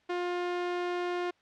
sawtooth tone, 354.2 Hz, F4, 24 cents sharp, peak -26 dBFS, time 0.09-1.31 s, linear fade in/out 10 ms, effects white hiss -67 dBFS RMS until 1.41 s + low-pass 3000 Hz 12 dB/octave

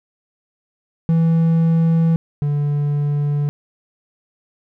triangle tone pair in turn, 164.5 / 145.54 Hz, E3 / D3, -3 / -15 cents, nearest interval major second, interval 212 cents, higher first, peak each -10 / -14 dBFS, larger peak first, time 1.09-2.16 / 2.42-3.49 s, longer neither, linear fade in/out 0 ms, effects none

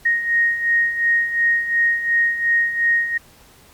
sine beating tone pair, 1864.7 / 1867.5 Hz, A#6 / A#6, 0 / +3 cents, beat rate 2.8 Hz, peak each -22 / -16 dBFS, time 0.05-3.18 s, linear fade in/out 10 ms, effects pink hiss -49 dBFS RMS until 3.73 s + MP3 96 kbps

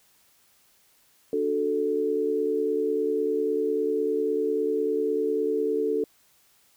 sine chord, D major, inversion none, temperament equal, 293.7 / 370 / 440 Hz, D4 / F#4 / A4, 0 / 0 / 0 cents, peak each -30 / -30 / -24 dBFS, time 1.33-6.04 s, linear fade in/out 2 ms, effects white hiss -62 dBFS RMS until 6.76 s

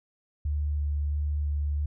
sine tone with vibrato, 73.42 Hz, D2, in tune, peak -25 dBFS, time 0.45-1.86 s, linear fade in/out 5 ms, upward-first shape square, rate 1.5 Hz, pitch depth 9 cents each way, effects none

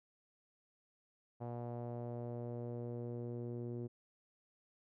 sawtooth tone with low-pass filter sweep, 119.7 Hz, A#2, 46 cents sharp, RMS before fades -43 dBFS, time 1.4-3.88 s, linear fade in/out 20 ms, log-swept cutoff 740 to 380 Hz, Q 2.5, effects none

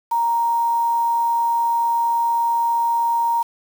sine tone with quantisation, 932.3 Hz, A#5, in tune, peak -16 dBFS, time 0.11-3.43 s, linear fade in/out 10 ms, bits 6, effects none

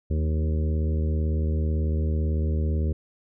harmonic tone with a mistuned harmonic, 78 Hz, D#2, 5 cents sharp, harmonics 1 / 2 / 3 / 4 / 5 / 6 / 7, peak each -22 / -32 / -34 / -39 / -37 / -41 / -43 dBFS, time 0.1-2.93 s, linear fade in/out 10 ms, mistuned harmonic 3, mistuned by -33 cents, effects none

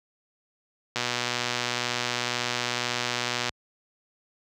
click train, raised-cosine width 0.2 ms, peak -9 dBFS, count 310, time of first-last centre 0.96-3.493 s, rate 122 Hz, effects high-pass 60 Hz 12 dB/octave

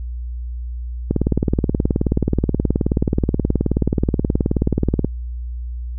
click train, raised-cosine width 3 ms, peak -3 dBFS, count 75, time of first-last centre 1.11-5.046 s, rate 18.8 Hz, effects added 60 Hz sine -24 dBFS peak until 5.98 s

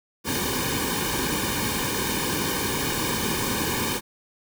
pink noise with comb filter, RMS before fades -26 dBFS, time 0.24-4.01 s, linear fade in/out 50 ms, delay 1.5 ms, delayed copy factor -0.95, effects none

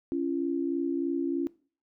sine tone pair together, 277.2 / 340.4 Hz, C#4 / F4, 0 / -44 cents, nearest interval major third, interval 356 cents, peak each -29 / -30 dBFS, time 0.12-1.47 s, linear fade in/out 0 ms, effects noise-tail reverb RT60 0.4 s tail -20 dB re dry

